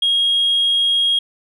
sine tone, 3271 Hz, G#7, 27 cents flat, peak -12 dBFS, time 0.02-1.19 s, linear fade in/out 5 ms, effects tanh soft clip ceiling -10 dBFS

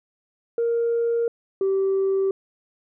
sine tone pair in turn, 466.7 / 387.1 Hz, A#4 / G4, +2 / -22 cents, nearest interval minor third, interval 324 cents, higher first, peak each -18 / -17 dBFS, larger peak second, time 0.58-1.28 / 1.61-2.31 s, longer neither, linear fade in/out 2 ms, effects tanh soft clip ceiling -16 dBFS

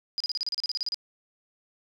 sine tone bursts, 4920 Hz, D#8, 20 cents flat, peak -26 dBFS, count 14, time 0.18-0.944 s, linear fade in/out 0 ms, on 23 ms, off 34 ms, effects none

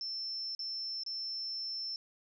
sine tone with dropouts, 5340 Hz, E8, 22 cents sharp, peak -36 dBFS, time 0.01-1.96 s, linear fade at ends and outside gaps 1 ms, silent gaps 0.55-0.592 / 1.035-1.063 s, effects none

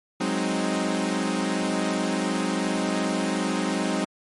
sawtooth chord, Ab dominant seventh, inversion third, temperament equal, 185 / 207.7 / 261.6 / 311.1 Hz, Gb3 / Ab3 / C4 / Eb4, 0 / 0 / 0 / 0 cents, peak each -25 dBFS, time 0.2-4.05 s, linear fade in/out 10 ms, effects MP3 48 kbps

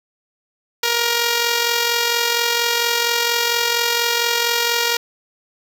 5% pulse tone with amplitude modulation, 471.4 Hz, A#4, 19 cents sharp, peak -3 dBFS, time 0.83-4.97 s, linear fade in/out 5 ms, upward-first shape sine, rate 44.3 Hz, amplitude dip 40%, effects none

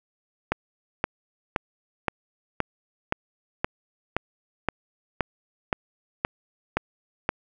click train, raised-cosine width 0.5 ms, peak -7 dBFS, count 14, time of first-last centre 0.52-7.291 s, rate 1.92 Hz, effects none

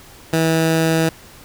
15% pulse tone, 162.1 Hz, E3, 29 cents flat, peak -8 dBFS, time 0.33-1.09 s, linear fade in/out 2 ms, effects pink hiss -43 dBFS RMS until 1.44 s

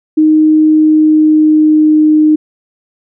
sine tone with pitch glide, 310.2 to 307.2 Hz, D#4 to D#4, -5 to -22 cents, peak -4 dBFS, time 0.17-2.36 s, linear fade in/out 10 ms, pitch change -17 cents, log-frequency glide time 0.69-2.03 s, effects none

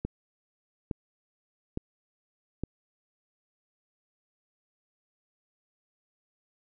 click train, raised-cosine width 3 ms, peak -18 dBFS, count 4, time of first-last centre 0.05-2.636 s, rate 1.16 Hz, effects none

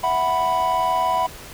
triangle chord, E suspended second, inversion none, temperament just, 659.3 / 741.7 / 988.9 Hz, E5 / F#5 / B5, 0 / +4 / +2 cents, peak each -24 / -21 / -18 dBFS, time 0.03-1.27 s, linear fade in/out 10 ms, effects pink hiss -39 dBFS RMS until 1.53 s

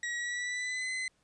40% pulse tone with pitch glide, 1912 to 2037 Hz, A#6 to C7, +43 to -47 cents, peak -32 dBFS, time 0.03-1.08 s, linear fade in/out 2 ms, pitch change +110 cents, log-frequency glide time 0.17-0.91 s, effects pink hiss -72 dBFS RMS until 1.23 s + resampled to 22050 Hz

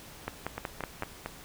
two click trains, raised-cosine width 0.5 ms, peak -19 / -17 dBFS, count 4 / 5, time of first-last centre 0.58-1.26 / 0.28-1.023 s, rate 4.41 / 5.38 Hz, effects pink hiss -49 dBFS RMS until 1.44 s

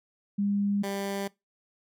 sine / 15% pulse tone pair in turn, 201.9 / 198.09 Hz, G#3 / G3, -49 / +18 cents, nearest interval unison, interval 33 cents, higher first, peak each -24 dBFS, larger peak neither, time 0.38-0.83 / 0.83-1.28 s, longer neither, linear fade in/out 10 ms, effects noise-tail reverb RT60 0.2 s tail -22 dB re dry

